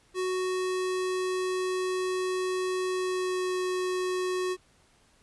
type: tone with pitch glide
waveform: square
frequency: 370 to 367.4 Hz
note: F#4 to F#4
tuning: 0 to -12 cents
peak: -28 dBFS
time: 0.14-4.57 s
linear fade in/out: 50 ms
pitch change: -12 cents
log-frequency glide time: 2.86-3.58 s
effects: pink hiss -63 dBFS RMS until 5.22 s + resampled to 24000 Hz

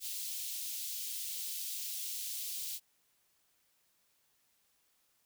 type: high-pass noise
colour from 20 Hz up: white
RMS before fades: -40 dBFS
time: 0-2.8 s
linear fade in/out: 50 ms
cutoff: 3000 Hz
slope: 24 dB/octave
effects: white hiss -74 dBFS RMS until 5.25 s

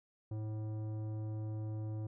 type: tone with tanh clipping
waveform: triangle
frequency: 108.2 Hz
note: A2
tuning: 29 cents flat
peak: -39 dBFS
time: 0.31-2.07 s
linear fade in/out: 5 ms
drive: 17 dB
effects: none

